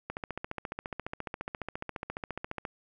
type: click train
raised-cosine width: 0.5 ms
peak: -20 dBFS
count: 38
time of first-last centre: 0.1-2.652 s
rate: 14.5 Hz
effects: none